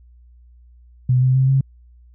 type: tone with pitch steps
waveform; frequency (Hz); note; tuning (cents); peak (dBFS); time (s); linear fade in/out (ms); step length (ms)
sine; 126.5 / 129.16 / 131.87 / 134.64; B2 / C3 / C3 / C3; +42 / -22 / +14 / +50; -12; 1.09-1.61; 5; 130
effects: added 60 Hz sine -45 dBFS peak until 2.14 s